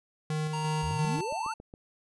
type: tone with tremolo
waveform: square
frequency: 154.3 Hz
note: D#3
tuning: 14 cents flat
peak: -29 dBFS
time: 0.3-1.21 s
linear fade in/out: 2 ms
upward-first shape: square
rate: 2.9 Hz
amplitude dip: 30%
type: tone with pitch glide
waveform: square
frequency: 932 to 888.4 Hz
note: A#5 to A5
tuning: -1 to +16 cents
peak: -34 dBFS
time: 0.53-1.54 s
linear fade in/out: 5 ms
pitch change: -83 cents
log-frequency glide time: 0.9-1.11 s
type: exponential sweep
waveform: sine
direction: up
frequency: 61.74 to 1509 Hz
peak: -33 dBFS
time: 0.82-1.53 s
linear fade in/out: 20 ms
type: click train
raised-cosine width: 2 ms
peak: -32 dBFS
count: 7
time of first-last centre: 0.91-1.739 s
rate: 7.24 Hz
effects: resampled to 24000 Hz